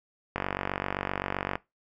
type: click train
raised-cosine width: 0.5 ms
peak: -13 dBFS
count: 58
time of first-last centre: 0.36-1.555 s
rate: 47.7 Hz
effects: noise-tail reverb RT60 0.2 s tail -20 dB re dry